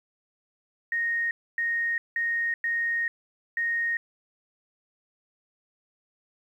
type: tone bursts at uneven times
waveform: sine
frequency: 1860 Hz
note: A#6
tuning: 4 cents flat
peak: -24 dBFS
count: 5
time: 0.92-1.31 / 1.58-1.98 / 2.16-2.54 / 2.64-3.08 / 3.57-3.97 s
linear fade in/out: 2 ms
effects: 10-bit